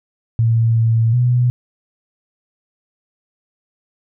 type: tone with pitch steps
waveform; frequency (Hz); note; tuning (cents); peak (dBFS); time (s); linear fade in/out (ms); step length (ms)
sine; 114.4 / 113.7 / 123.1; A#2 / A#2 / B2; -32 / -43 / -5; -11; 0.39-1.5; 0; 370
effects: none